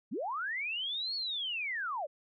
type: linear two-way sweep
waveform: sine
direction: up then down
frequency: 157.8 to 4435 to 518 Hz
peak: -33 dBFS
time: 0.11-2.07 s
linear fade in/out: 20 ms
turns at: 1.15 s
effects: none